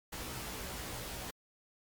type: noise with comb filter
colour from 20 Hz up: pink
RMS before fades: -42 dBFS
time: 0.12-1.31 s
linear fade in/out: 10 ms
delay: 16 ms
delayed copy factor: +0.9
effects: MP3 96 kbps